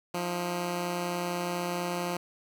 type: tone pair together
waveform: 10% pulse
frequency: 175.8 / 320 Hz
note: F3 / D#4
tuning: +12 / +49 cents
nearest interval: minor seventh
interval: 1037 cents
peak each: -22 / -33 dBFS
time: 0.14-2.17 s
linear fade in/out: 5 ms
effects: none